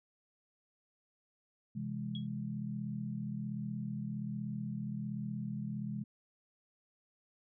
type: chord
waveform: sine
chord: C augmented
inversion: none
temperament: equal with one note detuned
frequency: 130.81 / 166.44 / 207.7 Hz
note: C3 / E3 / G#3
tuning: 0 / +17 / 0 cents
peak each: -41 / -43 / -39 dBFS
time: 1.75-6.04 s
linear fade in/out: 10 ms
type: tone with exponential decay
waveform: sine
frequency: 3318 Hz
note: G#7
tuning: 2 cents flat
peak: -40 dBFS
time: 2.15-2.27 s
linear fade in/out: 2 ms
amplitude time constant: 26 ms
effects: none